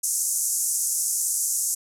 pink band-pass noise, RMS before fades -25 dBFS, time 0.03-1.75 s, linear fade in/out 10 ms, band 6200 to 12000 Hz, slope 48 dB/octave, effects none

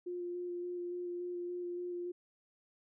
sine tone with vibrato, 353.1 Hz, F4, 19 cents sharp, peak -37 dBFS, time 0.06-2.12 s, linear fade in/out 10 ms, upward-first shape square, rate 3.5 Hz, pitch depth 10 cents each way, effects none

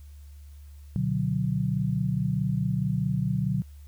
sine chord, B minor, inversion none, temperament just, 123.47 / 148.16 / 185.21 Hz, B2 / D3 / F#3, 0 / +16 / +2 cents, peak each -28 dBFS, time 0.96-3.62 s, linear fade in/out 0 ms, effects added 72 Hz sine -43 dBFS peak until 3.87 s + white hiss -63 dBFS RMS until 3.87 s

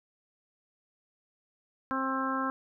harmonic tone, 265.2 Hz, C4, 23 cents sharp, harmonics 1 / 2 / 3 / 4 / 5 / 6, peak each -33 / -39 / -41 / -33 / -34 / -39 dBFS, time 1.91-2.5 s, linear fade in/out 0 ms, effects none

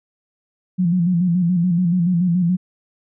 sine tone with vibrato, 176 Hz, F3, 14 cents sharp, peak -14 dBFS, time 0.78-2.57 s, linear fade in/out 20 ms, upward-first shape square, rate 7 Hz, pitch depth 66 cents each way, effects none

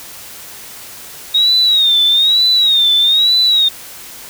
sine tone with vibrato, 3749 Hz, A#7, 9 cents sharp, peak -8 dBFS, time 1.34-3.69 s, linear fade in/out 10 ms, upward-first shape sine, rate 1.1 Hz, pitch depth 110 cents each way, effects white hiss -33 dBFS RMS until 4.29 s

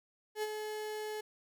35% pulse tone with ADSR envelope, 427.4 Hz, G#4, 50 cents sharp, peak -30 dBFS, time 0.35-1.21 s, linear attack 77 ms, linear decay 36 ms, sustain -6 dB, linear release 7 ms, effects none

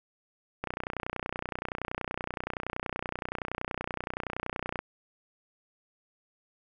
click train, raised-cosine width 0.5 ms, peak -17 dBFS, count 128, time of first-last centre 0.64-4.79 s, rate 30.6 Hz, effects none

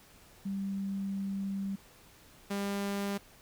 sine / sawtooth tone pair in turn, 196 / 200.1 Hz, G3 / G3, 0 / +36 cents, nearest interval unison, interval 36 cents, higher second, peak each -32 / -28 dBFS, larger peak second, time 0.45-1.76 / 2.5-3.18 s, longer first, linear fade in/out 10 ms, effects pink hiss -58 dBFS RMS until 3.41 s

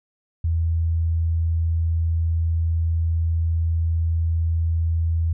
sine tone, 82.41 Hz, E2, in tune, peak -18 dBFS, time 0.44-5.33 s, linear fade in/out 5 ms, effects none

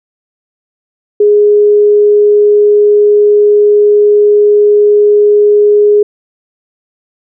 sine tone, 415.3 Hz, G#4, in tune, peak -3 dBFS, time 1.2-6.03 s, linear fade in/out 5 ms, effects none

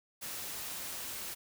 white noise, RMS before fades -41 dBFS, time 0.21-1.35 s, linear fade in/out 20 ms, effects none

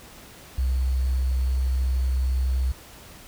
sine tone with sample-and-hold, 64.4 Hz, C2, 27 cents flat, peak -20 dBFS, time 0.58-2.72 s, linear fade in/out 5 ms, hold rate 4410 Hz, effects pink hiss -46 dBFS RMS until 3.27 s

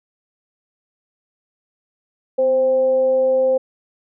sine tone with frequency modulation, 523 Hz, C5, 1 cent flat, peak -13 dBFS, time 2.38-3.58 s, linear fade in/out 10 ms, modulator 269 Hz, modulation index 0.22, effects none

